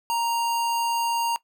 square tone, 932.3 Hz, A#5, in tune, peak -23 dBFS, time 0.1-1.36 s, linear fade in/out 0 ms, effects noise-tail reverb RT60 0.1 s tail -19 dB re dry

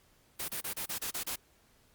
white noise bursts, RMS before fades -36 dBFS, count 8, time 0.39-1.36 s, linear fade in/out 10 ms, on 95 ms, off 30 ms, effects pink hiss -66 dBFS RMS until 1.94 s + Opus 48 kbps

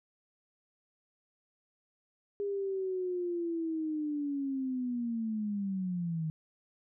sine linear sweep, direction down, 407 to 155.56 Hz, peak -31 dBFS, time 2.4-6.3 s, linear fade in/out 0 ms, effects none

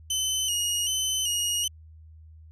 20% pulse tone with vibrato, 2960 Hz, F#7, in tune, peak -19 dBFS, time 0.1-1.68 s, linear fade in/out 5 ms, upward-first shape square, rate 1.3 Hz, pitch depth 49 cents each way, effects added 79 Hz sine -46 dBFS peak until 2.51 s + resampled to 32000 Hz

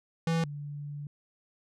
square / sine tone pair in turn, 164.81 / 145.31 Hz, E3 / D3, 0 / -18 cents, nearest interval major second, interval 218 cents, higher first, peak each -26 / -36 dBFS, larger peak first, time 0.27-0.44 / 0.44-1.07 s, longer second, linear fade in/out 2 ms, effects low-pass 7000 Hz 12 dB/octave

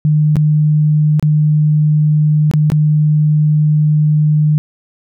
sine tone with dropouts, 151.7 Hz, D#3, 44 cents flat, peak -8 dBFS, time 0.05-4.58 s, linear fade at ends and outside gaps 0 ms, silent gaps 0.357-0.367 / 1.196-1.226 / 2.513-2.537 / 2.701-2.719 s, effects none

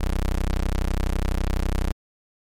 25% pulse tone, 32 Hz, C1, 38 cents flat, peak -17 dBFS, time 0-1.92 s, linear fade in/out 10 ms, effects MP3 64 kbps

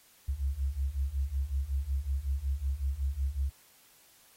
sine beating tone pair, 65.41 / 70.81 Hz, C2 / C#2, 0 / +37 cents, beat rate 5.4 Hz, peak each -33 / -31 dBFS, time 0.28-3.5 s, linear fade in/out 10 ms, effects white hiss -61 dBFS RMS until 4.36 s + AAC 48 kbps

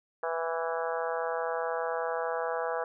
harmonic tone with a mistuned harmonic, 164.81 Hz, E3, in tune, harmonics 3 / 4 / 5 / 6 / 7 / 8 / 9 / 10, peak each -33 / -35 / -37 / -39 / -40 / -41 / -42 / -43 dBFS, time 0.23-2.84 s, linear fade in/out 2 ms, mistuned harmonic 8, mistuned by +15 cents, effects none

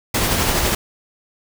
pink noise with tremolo, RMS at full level -17 dBFS, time 0.14-0.75 s, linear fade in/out 5 ms, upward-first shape triangle, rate 12 Hz, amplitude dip 35%, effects none

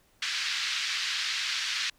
white band-pass noise, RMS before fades -31 dBFS, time 0.22-1.9 s, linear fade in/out 5 ms, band 1500 to 4900 Hz, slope 24 dB/octave, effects pink hiss -65 dBFS RMS until 1.98 s

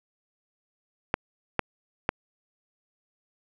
clicks, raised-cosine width 0.5 ms, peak -7 dBFS, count 3, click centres 1.141 / 1.593 / 2.091 s, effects none

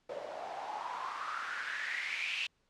white noise with band-pass filter sweep, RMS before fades -39 dBFS, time 0.09-2.47 s, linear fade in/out 5 ms, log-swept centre 540 to 2800 Hz, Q 6.4, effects pink hiss -75 dBFS RMS until 2.69 s + low-pass 6000 Hz 12 dB/octave

